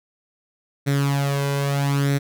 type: tone with flanger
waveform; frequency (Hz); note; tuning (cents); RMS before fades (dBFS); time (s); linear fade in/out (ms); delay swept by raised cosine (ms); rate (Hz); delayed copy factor
sawtooth; 140.4; C#3; +22; -21; 0.86-2.19; 20; 0.51 to 2.01; 0.78; +0.65
effects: none